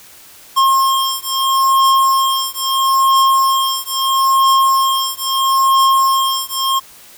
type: beating tone pair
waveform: square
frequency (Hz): 1071 / 1071.76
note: C6 / C6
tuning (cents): +40 / +41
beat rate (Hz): 0.76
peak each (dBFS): -15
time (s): 0.56-6.8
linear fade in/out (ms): 20
effects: white hiss -41 dBFS RMS until 7.17 s